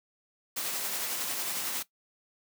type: noise with tremolo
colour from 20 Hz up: white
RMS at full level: -32 dBFS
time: 0.56-1.83 s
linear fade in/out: 10 ms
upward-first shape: triangle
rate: 11 Hz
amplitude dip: 30%
effects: noise-tail reverb RT60 0.1 s tail -17 dB re dry + high-pass 200 Hz 12 dB/octave